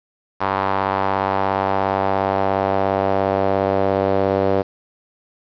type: tone with band-pass filter sweep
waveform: sawtooth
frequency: 97.1 Hz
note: G2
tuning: 16 cents flat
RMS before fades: -19 dBFS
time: 0.4-4.63 s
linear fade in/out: 20 ms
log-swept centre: 1000 to 530 Hz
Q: 2.2
effects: resampled to 11025 Hz + 7-bit